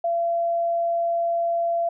sine tone, 680 Hz, F5, 46 cents flat, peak -20 dBFS, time 0.04-1.89 s, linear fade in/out 5 ms, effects none

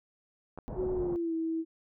clicks, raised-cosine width 1 ms, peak -29 dBFS, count 2, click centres 0.576 / 0.587 s
pink low-pass noise, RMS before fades -39 dBFS, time 0.68-1.16 s, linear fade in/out 0 ms, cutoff 840 Hz, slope 24 dB/octave
sine tone with pitch glide, 369.3 to 325.2 Hz, F#4 to E4, -3 to -23 cents, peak -29 dBFS, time 0.75-1.65 s, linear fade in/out 50 ms, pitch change -220 cents, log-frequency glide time 0.93-1.34 s
effects none

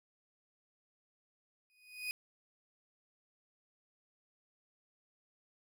35% pulse tone with exponential growth, 2489 Hz, D#7, in tune, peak -32 dBFS, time 1.7-2.11 s, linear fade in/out 0 ms, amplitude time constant 89 ms, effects none

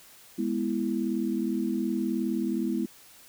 sine chord, E major, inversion first, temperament equal, 207.7 / 246.9 / 329.6 Hz, G#3 / B3 / E4, 0 / 0 / 0 cents, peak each -30 dBFS, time 0.38-2.86 s, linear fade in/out 10 ms, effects white hiss -53 dBFS RMS until 3.28 s

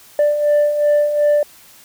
sine beating tone pair, 587.3 / 590 Hz, D5 / D5, 0 / +8 cents, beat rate 2.7 Hz, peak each -18 / -11 dBFS, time 0.19-1.43 s, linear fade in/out 2 ms, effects tanh soft clip ceiling -9 dBFS + white hiss -45 dBFS RMS until 1.84 s

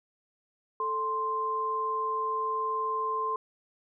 sine tone pair together, 440 / 1046.5 Hz, A4 / C6, 0 / 0 cents, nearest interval octave + minor third, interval 1500 cents, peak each -35 / -28 dBFS, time 0.8-3.36 s, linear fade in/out 2 ms, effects none

